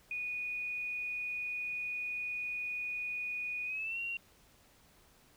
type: tone with pitch glide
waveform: sine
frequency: 2467 to 2753 Hz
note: D#7 to F7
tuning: -15 to -25 cents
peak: -35 dBFS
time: 0.11-4.17 s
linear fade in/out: 2 ms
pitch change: +190 cents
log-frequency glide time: 3.65-3.99 s
effects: pink hiss -64 dBFS RMS until 5.36 s